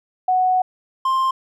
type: tone pair in turn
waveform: sine / triangle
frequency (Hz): 740 / 1052.9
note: F#5 / C6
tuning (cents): 0 / +11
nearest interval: tritone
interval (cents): 611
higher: second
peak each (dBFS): -14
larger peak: neither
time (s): 0.28-0.62 / 1.05-1.31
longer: first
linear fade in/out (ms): 5
effects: none